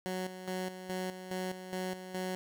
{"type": "tone with tremolo", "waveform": "15% pulse", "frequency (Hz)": 185, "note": "F#3", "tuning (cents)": 0, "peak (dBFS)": -28, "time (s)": [0.06, 2.35], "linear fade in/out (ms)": 0, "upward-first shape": "square", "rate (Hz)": 2.4, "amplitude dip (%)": 65, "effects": []}